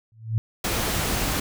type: tone with exponential growth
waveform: sine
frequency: 111.8 Hz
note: A2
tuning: 28 cents sharp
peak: -16 dBFS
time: 0.12-0.38 s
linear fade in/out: 0 ms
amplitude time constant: 56 ms
type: noise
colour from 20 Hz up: pink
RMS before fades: -25 dBFS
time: 0.64-1.4 s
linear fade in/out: 5 ms
effects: none